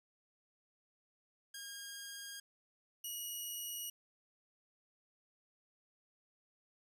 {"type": "tone pair in turn", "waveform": "10% pulse", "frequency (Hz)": [1623, 2903], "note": ["G#6", "F#7"], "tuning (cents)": [-40, -34], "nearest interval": "minor seventh", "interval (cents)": 1006, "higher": "second", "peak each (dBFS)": [-37, -33], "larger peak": "second", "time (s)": [[1.54, 2.4], [3.04, 3.9]], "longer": "neither", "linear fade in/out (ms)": 5, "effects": []}